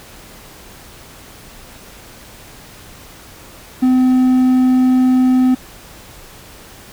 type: tone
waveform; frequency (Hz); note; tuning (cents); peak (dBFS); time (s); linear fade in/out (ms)
triangle; 255.5; C4; -41; -7; 3.82-5.55; 10
effects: pink hiss -39 dBFS RMS until 6.92 s